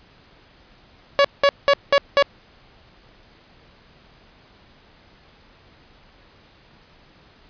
sawtooth tone bursts, 563 Hz, C#5, 27 cents sharp, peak -8 dBFS, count 5, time 1.19-2.225 s, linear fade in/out 0 ms, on 55 ms, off 190 ms, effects pink hiss -52 dBFS RMS until 7.49 s + resampled to 11025 Hz

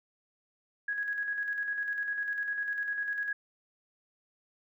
sine tone with tremolo, 1661.2 Hz, G#6, in tune, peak -29 dBFS, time 0.88-3.33 s, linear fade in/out 5 ms, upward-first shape square, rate 10 Hz, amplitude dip 40%, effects none

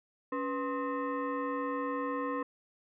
sine tone with frequency modulation, 280 Hz, C#4, 18 cents sharp, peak -31 dBFS, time 0.32-2.43 s, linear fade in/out 5 ms, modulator 774 Hz, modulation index 1.4, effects none

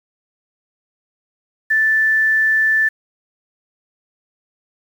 sine tone with quantisation, 1760 Hz, A6, in tune, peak -12 dBFS, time 1.7-2.89 s, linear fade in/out 10 ms, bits 7, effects none

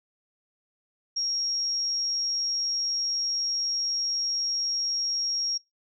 sine tone, 5588 Hz, F8, in tune, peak -25 dBFS, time 1.16-5.58 s, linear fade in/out 10 ms, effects noise-tail reverb RT60 0.2 s tail -25 dB re dry

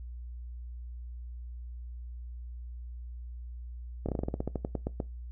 slowing click train, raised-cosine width 2 ms, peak -18 dBFS, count 15, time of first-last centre 4.06-5.002 s, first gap 27 ms, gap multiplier 1.13, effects noise-tail reverb RT60 0.2 s tail -20 dB re dry + added 60 Hz sine -39 dBFS peak until 5.31 s

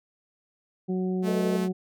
harmonic tone, 185 Hz, F#3, in tune, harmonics 1 / 2 / 3 / 4, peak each -26 / -30 / -45 / -43 dBFS, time 0.88-1.73 s, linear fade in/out 20 ms
sawtooth tone, 216.8 Hz, A3, 25 cents flat, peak -26 dBFS, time 1.22-1.69 s, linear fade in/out 50 ms
sine chord, B dominant seventh, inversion second, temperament just, 370.4 / 444.5 / 493.9 / 617.4 Hz, F#4 / A4 / B4 / D#5, +2 / +18 / 0 / -14 cents, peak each -34 / -32 / -37 / -34 dBFS, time 1.27-1.57 s, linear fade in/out 10 ms
effects none

